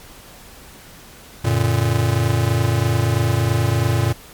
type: chord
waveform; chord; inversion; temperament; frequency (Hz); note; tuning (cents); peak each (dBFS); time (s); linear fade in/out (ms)
square; Gb augmented; none; just; 92.5 / 115.62 / 144.53; Gb2 / Bb2 / D3; 0 / -14 / -27; -22 / -18 / -24; 1.44-4.13; 10
effects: pink hiss -42 dBFS RMS until 4.33 s + MP3 96 kbps